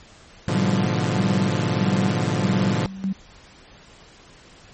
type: chord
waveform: sawtooth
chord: G# diminished seventh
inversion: none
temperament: equal with one note detuned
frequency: 105.7 / 123.47 / 146.83 / 174.61 Hz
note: G#2 / B2 / D3 / F3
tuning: +31 / 0 / 0 / 0 cents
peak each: -22 dBFS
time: 0.48-2.86 s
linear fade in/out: 0 ms
type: tone with tremolo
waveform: sine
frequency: 192.1 Hz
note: G3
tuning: 35 cents flat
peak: -20 dBFS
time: 0.54-3.13 s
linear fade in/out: 10 ms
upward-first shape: square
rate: 1.6 Hz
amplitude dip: 75%
effects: pink hiss -48 dBFS RMS until 4.73 s + MP3 32 kbps